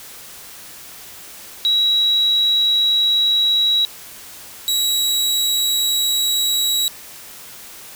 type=tone pair in turn; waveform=sine / sawtooth; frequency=3877 / 3877 Hz; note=B7 / B7; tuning=-33 / -33 cents; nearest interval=unison; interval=0 cents; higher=neither; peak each=-13 dBFS; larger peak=neither; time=1.65-3.85 / 4.68-6.88 s; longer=neither; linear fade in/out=0 ms; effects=white hiss -38 dBFS RMS until 7.95 s